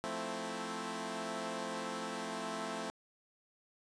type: chord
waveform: 10% pulse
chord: F major seventh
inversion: none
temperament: equal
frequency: 174.61 / 220 / 261.6 / 329.6 Hz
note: F3 / A3 / C4 / E4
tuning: 0 / 0 / 0 / 0 cents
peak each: -38 / -33 / -35 / -38 dBFS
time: 0.04-2.9 s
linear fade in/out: 0 ms
effects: resampled to 22050 Hz